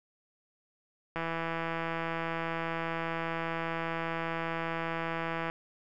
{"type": "click train", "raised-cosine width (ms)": 0.5, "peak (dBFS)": -19, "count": 717, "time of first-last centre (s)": [1.16, 5.499], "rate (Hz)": 165, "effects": []}